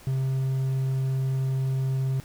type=tone; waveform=triangle; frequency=132.7 Hz; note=C3; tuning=25 cents sharp; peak=-21 dBFS; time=0.07-2.2 s; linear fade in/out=0 ms; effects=pink hiss -50 dBFS RMS until 2.24 s